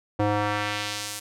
square tone with band-pass filter sweep, 104.1 Hz, G#2, 5 cents sharp, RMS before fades -27 dBFS, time 0.19-1.2 s, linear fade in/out 10 ms, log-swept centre 540 to 9800 Hz, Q 0.85, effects none

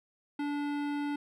sine tone with hard clipping, 289.8 Hz, D4, 23 cents flat, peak -33 dBFS, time 0.39-1.16 s, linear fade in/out 5 ms, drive 17 dB, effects none

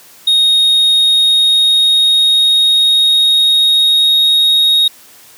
triangle tone with pitch glide, 3729 to 3753 Hz, A#7 to A#7, 0 to +11 cents, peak -6 dBFS, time 0.27-4.88 s, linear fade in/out 5 ms, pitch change +11 cents, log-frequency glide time 0.99-4.62 s, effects white hiss -41 dBFS RMS until 5.37 s + high-pass 100 Hz 12 dB/octave

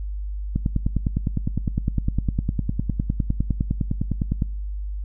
click train, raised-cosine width 5 ms, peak -9 dBFS, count 39, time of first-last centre 0.56-4.422 s, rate 9.84 Hz, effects noise-tail reverb RT60 0.6 s tail -24 dB re dry + added 50 Hz sine -26 dBFS peak until 5.04 s

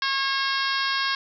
harmonic tone, 543 Hz, C#5, 36 cents flat, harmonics 2 / 3 / 4 / 5 / 6 / 7 / 8 / 9 / 10, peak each -28 / -27 / -34 / -35 / -32 / -33 / -33 / -33 / -36 dBFS, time 0.02-1.15 s, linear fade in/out 2 ms, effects none

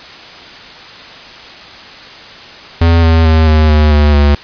square tone with pitch steps, 83.6 / 81.6 / 79.64 / 77.73 / 75.87 / 74.05 / 72.28 Hz, E2 / E2 / D#2 / D#2 / D#2 / D2 / D2, +25 / -17 / +41 / -1 / -43 / +15 / -27 cents, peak -6 dBFS, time 2.81-4.35 s, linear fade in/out 5 ms, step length 220 ms, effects white hiss -32 dBFS RMS until 4.43 s + resampled to 11025 Hz

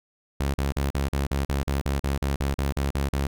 sawtooth tone bursts, 69.3 Hz, C#2, in tune, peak -19 dBFS, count 16, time 0.4-3.27 s, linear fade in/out 5 ms, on 140 ms, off 42 ms, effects none

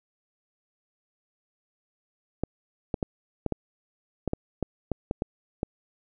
clicks, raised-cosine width 2 ms, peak -13 dBFS, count 12, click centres 2.436 / 2.942 / 3.028 / 3.463 / 3.523 / 4.277 / 4.334 / 4.627 / 4.917 / 5.111 / 5.221 / 5.631 s, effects none

